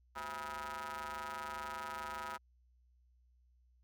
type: ring-modulated tone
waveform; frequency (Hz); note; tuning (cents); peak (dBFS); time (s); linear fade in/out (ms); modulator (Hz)
sawtooth; 151; D3; +48; -34; 0.15-2.38; 20; 1120
effects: added 61 Hz sine -66 dBFS peak until 3.83 s